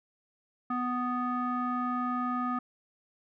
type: tone with low-pass filter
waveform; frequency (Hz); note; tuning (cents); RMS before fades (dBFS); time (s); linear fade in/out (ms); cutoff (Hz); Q
square; 248; B3; +7; -31; 0.7-2.59; 5; 1300; 5.7
effects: none